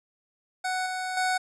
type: tone with level steps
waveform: 25% pulse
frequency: 742 Hz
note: F#5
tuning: 5 cents sharp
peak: -23 / -26 / -20 dBFS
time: 0.64-1.38 s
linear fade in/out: 10 ms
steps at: 0.86 / 1.17 s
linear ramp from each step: 2 ms
effects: resampled to 24000 Hz